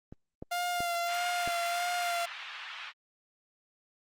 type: clicks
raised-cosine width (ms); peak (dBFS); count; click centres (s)
2; -26; 4; 0.125 / 0.425 / 0.805 / 1.476
type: tone with vibrato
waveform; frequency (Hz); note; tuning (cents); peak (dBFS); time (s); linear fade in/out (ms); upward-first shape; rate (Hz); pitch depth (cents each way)
sawtooth; 698.5; F5; 0; -26; 0.51-2.26; 10; sine; 1.6; 26
type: band-pass noise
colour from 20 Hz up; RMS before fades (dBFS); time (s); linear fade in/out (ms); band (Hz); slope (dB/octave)
white; -43; 1.06-2.93; 50; 990 to 3200; 24
effects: Opus 24 kbps